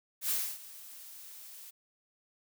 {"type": "noise with ADSR envelope", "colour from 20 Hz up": "blue", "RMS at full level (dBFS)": -30, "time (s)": [0.21, 1.71], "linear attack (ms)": 87, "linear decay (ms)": 280, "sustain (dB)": -19, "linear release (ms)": 15, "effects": []}